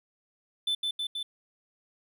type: tone with echo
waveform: triangle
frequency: 3520 Hz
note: A7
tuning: in tune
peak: -24 dBFS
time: 0.67-0.75 s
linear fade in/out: 5 ms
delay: 160 ms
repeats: 3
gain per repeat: -2 dB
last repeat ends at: 1.23 s
effects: none